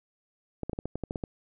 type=clicks; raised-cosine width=2 ms; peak=-19 dBFS; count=10; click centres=0.633 / 0.696 / 0.732 / 0.789 / 0.856 / 0.956 / 1.037 / 1.109 / 1.158 / 1.238 s; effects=none